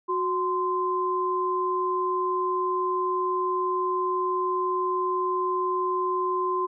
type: tone pair together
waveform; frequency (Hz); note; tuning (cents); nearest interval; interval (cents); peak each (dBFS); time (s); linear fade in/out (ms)
sine; 367.2 / 1037; F#4 / C6; -13 / -16; octave + tritone; 1797; -27 / -25; 0.08-6.67; 20
effects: none